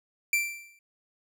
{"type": "tone with exponential decay", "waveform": "45% pulse", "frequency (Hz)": 2349, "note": "D7", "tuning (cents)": 0, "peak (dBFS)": -20, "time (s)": [0.33, 0.79], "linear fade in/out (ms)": 2, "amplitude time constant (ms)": 100, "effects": []}